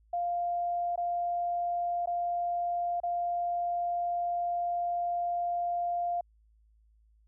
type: tone with dropouts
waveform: sine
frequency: 698.5 Hz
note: F5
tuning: in tune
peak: -28 dBFS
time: 0.13-6.21 s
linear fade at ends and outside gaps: 5 ms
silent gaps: 0.959-0.976 / 2.059-2.072 / 3.002-3.033 s
effects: added 54 Hz sine -61 dBFS peak until 7.27 s